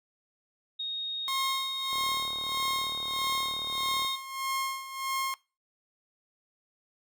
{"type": "tone with pitch glide", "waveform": "sine", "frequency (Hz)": [3729, 3703], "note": ["A#7", "A#7"], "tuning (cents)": [0, -12], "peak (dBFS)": -31, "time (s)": [0.79, 4.16], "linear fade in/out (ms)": 10, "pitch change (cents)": -12, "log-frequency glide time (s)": [2.41, 3.95]}
{"type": "tone with tremolo", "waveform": "sawtooth", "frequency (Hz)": 1071, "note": "C6", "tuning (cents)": 40, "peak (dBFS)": -24, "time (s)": [1.28, 5.34], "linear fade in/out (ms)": 0, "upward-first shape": "sine", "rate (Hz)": 1.6, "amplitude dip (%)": 75}
{"type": "click train", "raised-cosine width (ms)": 1, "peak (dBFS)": -31, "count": 80, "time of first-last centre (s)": [1.93, 4.048], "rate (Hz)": 37.3}
{"effects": ["noise-tail reverb RT60 0.3 s tail -22 dB re dry", "Opus 48 kbps"]}